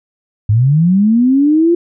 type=linear sweep; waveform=sine; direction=up; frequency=99.5 to 349.2 Hz; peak=-7 dBFS; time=0.49-1.75 s; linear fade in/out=5 ms; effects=none